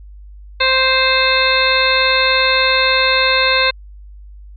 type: harmonic tone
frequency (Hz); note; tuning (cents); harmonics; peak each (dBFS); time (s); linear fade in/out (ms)
523.3; C5; 0; 1 / 2 / 3 / 4 / 5 / 7 / 8; -19 / -19 / -19 / -19 / -19 / -19 / -19; 0.6-3.71; 10
effects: added 50 Hz sine -34 dBFS peak until 4.56 s